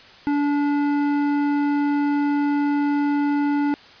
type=tone with hard clipping; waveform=sine; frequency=288.7 Hz; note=D4; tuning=30 cents flat; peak=-20 dBFS; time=0.27-3.74 s; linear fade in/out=0 ms; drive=12 dB; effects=white hiss -46 dBFS RMS until 4 s + resampled to 11025 Hz